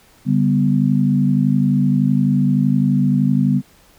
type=chord; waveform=sine; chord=G major; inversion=second; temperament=equal with one note detuned; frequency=143.48 / 196 / 246.9 Hz; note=D3 / G3 / B3; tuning=-40 / 0 / 0 cents; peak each=-17 dBFS; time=0.25-3.62 s; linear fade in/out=50 ms; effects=pink hiss -51 dBFS RMS until 3.98 s